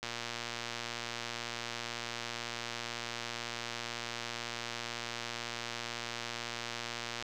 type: click train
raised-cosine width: 0.2 ms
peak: -20 dBFS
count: 850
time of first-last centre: 0.03-7.225 s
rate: 118 Hz
effects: none